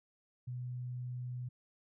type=tone; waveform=sine; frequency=124.3 Hz; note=B2; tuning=12 cents sharp; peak=-38 dBFS; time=0.47-1.49 s; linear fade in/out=10 ms; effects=none